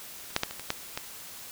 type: clicks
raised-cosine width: 0.2 ms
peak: -29 / -6 / -8 / -20 / -21 / -9 / -14 dBFS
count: 7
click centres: 0.305 / 0.364 / 0.434 / 0.51 / 0.596 / 0.704 / 0.975 s
effects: white hiss -44 dBFS RMS until 1.51 s